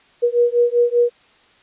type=beating tone pair; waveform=sine; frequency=477.2 / 482.3 Hz; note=A#4 / B4; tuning=+41 / -41 cents; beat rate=5.1 Hz; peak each=-16 dBFS; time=0.22-1.1 s; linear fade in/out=20 ms; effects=white hiss -53 dBFS RMS until 1.62 s + resampled to 8000 Hz